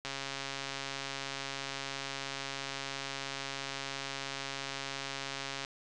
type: click train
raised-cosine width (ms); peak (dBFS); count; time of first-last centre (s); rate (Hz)
0.2; -20; 768; 0.05-5.649; 137
effects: resampled to 24000 Hz